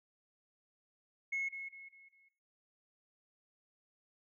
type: tone with echo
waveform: sine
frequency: 2179 Hz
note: C#7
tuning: 30 cents flat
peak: -32 dBFS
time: 1.32-1.49 s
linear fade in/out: 10 ms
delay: 200 ms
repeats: 4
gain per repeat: -8 dB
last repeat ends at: 2.29 s
effects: noise-tail reverb RT60 0.5 s tail -22 dB re dry + tanh soft clip ceiling -30 dBFS